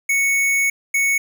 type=tone pair in turn; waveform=square; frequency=2217 / 2217 Hz; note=C#7 / C#7; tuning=0 / 0 cents; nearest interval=unison; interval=0 cents; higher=neither; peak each=-16 dBFS; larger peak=neither; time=0.09-0.7 / 0.94-1.18 s; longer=first; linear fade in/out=5 ms; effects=none